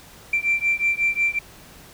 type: beating tone pair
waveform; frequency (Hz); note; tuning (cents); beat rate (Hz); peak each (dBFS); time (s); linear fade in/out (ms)
sine; 2349 / 2354.5; D7 / D7; 0 / +4; 5.5; -21; 0.33-1.39; 5
effects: tanh soft clip ceiling -12 dBFS + pink hiss -46 dBFS RMS until 1.93 s